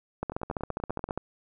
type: two click trains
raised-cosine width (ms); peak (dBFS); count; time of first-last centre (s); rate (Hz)
1; -24 / -16; 9 / 15; 0.32-1.089 / 0.23-1.176; 10.4 / 14.8
effects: none